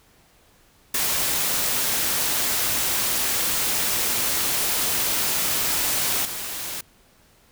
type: noise with level steps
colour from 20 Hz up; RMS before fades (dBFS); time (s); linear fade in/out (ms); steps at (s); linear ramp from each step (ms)
white; -23 / -31; 0.94-6.81; 5; 6.25; 2
effects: pink hiss -57 dBFS RMS until 7.51 s